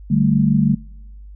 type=chord; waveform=sine; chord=D suspended fourth; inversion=none; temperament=equal with one note detuned; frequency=146.83 / 193.63 / 220 Hz; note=D3 / G3 / A3; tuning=0 / -21 / 0 cents; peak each=-17 dBFS; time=0.1-0.75 s; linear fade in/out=10 ms; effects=noise-tail reverb RT60 1.0 s tail -26 dB re dry + added 50 Hz sine -35 dBFS peak until 1.35 s

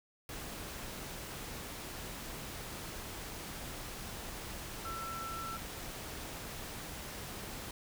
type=tone in noise; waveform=sine; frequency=1338 Hz; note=E6; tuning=25 cents sharp; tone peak=-40 dBFS; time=4.85-5.57 s; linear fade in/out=2 ms; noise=pink; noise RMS=-44 dBFS; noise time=0.29-7.71 s; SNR=+1 dB; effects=none

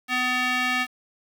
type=tone with band-pass filter; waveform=square; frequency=251.5 Hz; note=B3; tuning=32 cents sharp; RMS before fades=-24 dBFS; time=0.08-0.87 s; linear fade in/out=50 ms; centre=2200 Hz; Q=1.8; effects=7-bit

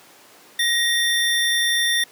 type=tone pair together; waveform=square; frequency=1879 / 3568 Hz; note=A#6 / A7; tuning=+13 / +23 cents; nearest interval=major seventh; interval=1110 cents; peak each=-21 dBFS; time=0.59-2.04 s; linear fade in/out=5 ms; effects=pink hiss -48 dBFS RMS until 2.11 s + high-pass 300 Hz 12 dB/octave

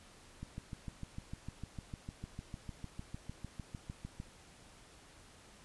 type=click train; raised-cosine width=5 ms; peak=-30 dBFS; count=26; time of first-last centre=0.43-4.201 s; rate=6.63 Hz; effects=pink hiss -59 dBFS RMS until 5.64 s + resampled to 24000 Hz

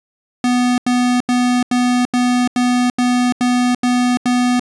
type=tone bursts; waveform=square; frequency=246.9 Hz; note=B3; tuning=in tune; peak=-13 dBFS; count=10; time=0.44-4.596 s; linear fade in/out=2 ms; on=340 ms; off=84 ms; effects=resampled to 22050 Hz

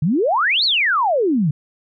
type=exponential two-way sweep; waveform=sine; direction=up then down; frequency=137.3 to 4598 to 137.3 Hz; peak=-14 dBFS; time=0.02-1.51 s; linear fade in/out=5 ms; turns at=0.64 s; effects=none

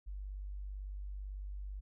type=tone; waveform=sine; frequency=49 Hz; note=G1; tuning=in tune; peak=-40 dBFS; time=0.06-1.81 s; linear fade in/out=20 ms; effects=none

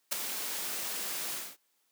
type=noise with ADSR envelope; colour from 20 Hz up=white; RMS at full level=-27 dBFS; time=0.11-1.57 s; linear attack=17 ms; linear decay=4 ms; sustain=-9 dB; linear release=240 ms; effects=white hiss -74 dBFS RMS until 1.91 s + high-pass 200 Hz 12 dB/octave

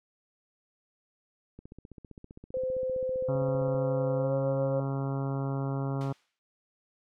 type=click train; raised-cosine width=3 ms; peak=-33 dBFS; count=34; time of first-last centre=1.59-3.747 s; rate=15.3 Hz
type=tone with pitch glide; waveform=sine; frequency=516 to 540.1 Hz; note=C5 to C#5; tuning=-24 to -45 cents; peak=-28 dBFS; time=2.54-4.8 s; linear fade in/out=2 ms; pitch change=+79 cents; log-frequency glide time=4.18-4.31 s
type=harmonic tone; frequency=136.8 Hz; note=C#3; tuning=23 cents flat; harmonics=1 / 2 / 3 / 4 / 5 / 6 / 7 / 8 / 9 / 10; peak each=-30 / -36 / -40 / -42 / -44 / -46 / -47 / -48 / -49 / -50 dBFS; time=3.28-6.13 s; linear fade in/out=10 ms
type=noise with exponential decay; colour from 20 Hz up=blue; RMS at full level=-35 dBFS; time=6.01-6.39 s; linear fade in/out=0 ms; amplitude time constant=82 ms
effects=low-pass 3000 Hz 12 dB/octave

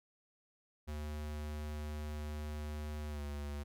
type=tone with pitch glide; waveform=square; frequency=75.2 to 72.55 Hz; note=D2 to D2; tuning=+42 to -21 cents; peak=-40 dBFS; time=0.87-3.64 s; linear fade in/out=20 ms; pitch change=-63 cents; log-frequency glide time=3.1-3.21 s; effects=none

